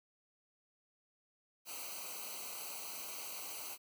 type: noise with comb filter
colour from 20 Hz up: white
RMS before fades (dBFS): -45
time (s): 1.65-3.78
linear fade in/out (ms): 50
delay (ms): 0.57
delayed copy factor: -1
effects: none